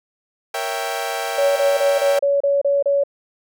sawtooth chord, A# diminished seventh, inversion none, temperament equal, 466.2 / 554.4 / 659.3 / 784 Hz, A#4 / C#5 / E5 / G5, 0 / 0 / 0 / 0 cents, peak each -26 / -26 / -24 / -22 dBFS, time 0.54-2.19 s, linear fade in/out 5 ms
sine tone bursts, 563 Hz, C#5, 27 cents sharp, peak -14 dBFS, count 8, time 1.38-3.037 s, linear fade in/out 5 ms, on 180 ms, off 31 ms
effects none

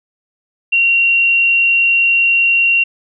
sine tone with frequency modulation, 2750 Hz, F7, 27 cents flat, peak -9 dBFS, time 0.72-2.84 s, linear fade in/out 10 ms, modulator 45.2 Hz, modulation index 0.37, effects none

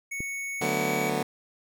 square tone with pitch glide, 2217 to 2269 Hz, C#7 to C#7, 0 to +40 cents, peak -32 dBFS, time 0.11-1.1 s, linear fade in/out 10 ms, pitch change +40 cents, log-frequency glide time 0.6-0.7 s
click, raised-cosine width 3 ms, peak -22 dBFS, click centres 0.205 s
15% pulse chord, B minor seventh, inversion first, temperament just, 148.16 / 185.21 / 222.2 / 246.9 Hz, D3 / F#3 / A3 / B3, +16 / +2 / +17 / 0 cents, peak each -26 dBFS, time 0.61-1.23 s, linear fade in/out 5 ms
effects none

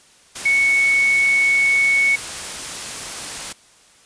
sine tone in noise, 2217 Hz, C#7, in tune, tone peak -13 dBFS, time 0.45-2.16 s, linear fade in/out 10 ms, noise white, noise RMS -29 dBFS, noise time 0.35-3.53 s, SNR +13 dB, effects white hiss -51 dBFS RMS until 4.05 s + resampled to 22050 Hz

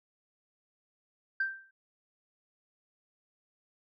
sine tone with exponential decay, 1568 Hz, G6, in tune, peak -24 dBFS, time 1.4-1.71 s, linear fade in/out 5 ms, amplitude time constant 66 ms, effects tanh soft clip ceiling -22 dBFS

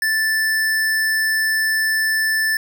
square tone, 1760 Hz, A6, in tune, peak -17 dBFS, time 0.02-2.57 s, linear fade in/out 2 ms, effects none

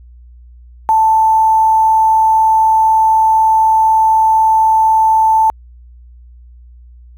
sine tone with quantisation, 882 Hz, A5, 4 cents sharp, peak -7 dBFS, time 0.89-5.5 s, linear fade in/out 0 ms, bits 6, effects added 60 Hz sine -36 dBFS peak until 7.17 s

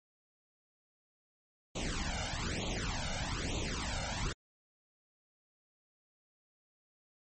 pink noise with flanger, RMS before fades -36 dBFS, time 1.75-4.33 s, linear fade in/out 10 ms, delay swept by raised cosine 0.29 to 1.39 ms, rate 1.1 Hz, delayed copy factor +1, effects MP3 32 kbps

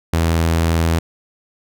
sawtooth tone, 82.5 Hz, E2, 2 cents sharp, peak -10 dBFS, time 0.13-0.99 s, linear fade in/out 5 ms, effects none

